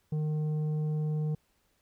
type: tone with tanh clipping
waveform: sine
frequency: 153.1 Hz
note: D#3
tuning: 28 cents flat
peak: -29 dBFS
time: 0.12-1.35 s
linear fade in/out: 5 ms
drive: 7 dB
effects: pink hiss -72 dBFS RMS until 1.81 s